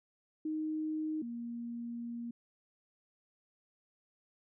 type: tone pair in turn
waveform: sine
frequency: 311.1 / 235.8 Hz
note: D#4 / A#3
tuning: 0 / +20 cents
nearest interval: perfect fourth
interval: 480 cents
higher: first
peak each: -33 / -38 dBFS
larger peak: first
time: 0.45-1.22 / 1.22-2.31 s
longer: second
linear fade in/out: 5 ms
effects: none